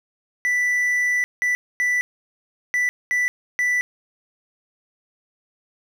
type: tone bursts at uneven times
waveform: triangle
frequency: 1975.5 Hz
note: B6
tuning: in tune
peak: -16 dBFS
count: 6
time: 0.45-1.24 / 1.42-1.55 / 1.8-2.01 / 2.74-2.89 / 3.11-3.28 / 3.59-3.81 s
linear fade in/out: 0 ms
effects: none